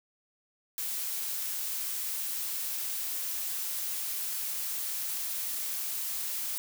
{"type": "noise", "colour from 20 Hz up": "blue", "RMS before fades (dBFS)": -34, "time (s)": [0.78, 6.58], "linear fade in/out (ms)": 0, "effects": []}